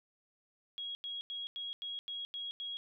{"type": "tone bursts", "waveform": "sine", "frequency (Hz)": 3303, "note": "G#7", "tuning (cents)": -10, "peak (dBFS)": -38, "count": 8, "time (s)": [0.78, 2.77], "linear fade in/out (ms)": 0, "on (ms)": 170, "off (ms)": 90, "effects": []}